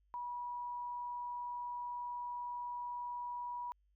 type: tone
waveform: sine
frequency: 971 Hz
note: B5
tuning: 30 cents flat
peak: -39 dBFS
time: 0.14-3.72 s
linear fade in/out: 0 ms
effects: added 50 Hz sine -70 dBFS peak until 3.95 s